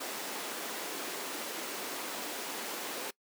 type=high-pass noise; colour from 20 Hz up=pink; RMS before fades=-39 dBFS; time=0-3.11 s; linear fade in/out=10 ms; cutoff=270 Hz; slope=24 dB/octave; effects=noise-tail reverb RT60 0.1 s tail -22 dB re dry